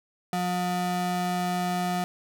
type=ring-modulated tone; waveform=square; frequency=268.7 Hz; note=C4; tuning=46 cents sharp; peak=-23 dBFS; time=0.33-2.04 s; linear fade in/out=0 ms; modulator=448 Hz; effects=none